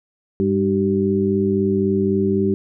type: harmonic tone with a mistuned harmonic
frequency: 100.1 Hz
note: G2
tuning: 37 cents sharp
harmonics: 1 / 2 / 3 / 4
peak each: -26 / -19 / -24 / -19 dBFS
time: 0.4-2.54 s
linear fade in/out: 0 ms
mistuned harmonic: 4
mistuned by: -72 cents
effects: none